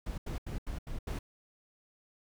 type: noise bursts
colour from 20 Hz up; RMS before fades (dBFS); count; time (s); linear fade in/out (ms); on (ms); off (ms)
brown; -37; 6; 0.06-1.19; 5; 120; 82
effects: none